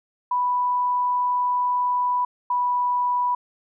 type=tone pair in turn; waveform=sine; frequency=987.8 / 983.5 Hz; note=B5 / B5; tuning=0 / -7 cents; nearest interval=unison; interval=7 cents; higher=first; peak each=-19 / -19 dBFS; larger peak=neither; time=0.31-2.25 / 2.5-3.35 s; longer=first; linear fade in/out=5 ms; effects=none